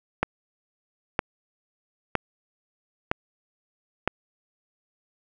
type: click train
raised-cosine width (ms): 0.5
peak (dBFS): -6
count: 5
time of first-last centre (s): 0.23-4.076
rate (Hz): 1.04
effects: none